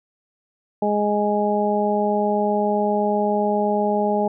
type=harmonic tone; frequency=207.7 Hz; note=G#3; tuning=in tune; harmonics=1 / 2 / 3 / 4; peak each=-23 / -23 / -23 / -23 dBFS; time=0.82-4.28 s; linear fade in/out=5 ms; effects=none